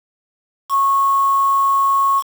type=tone with quantisation; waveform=sine; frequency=1098 Hz; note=C#6; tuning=17 cents flat; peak=-12 dBFS; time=0.69-2.23 s; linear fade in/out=50 ms; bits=5; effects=none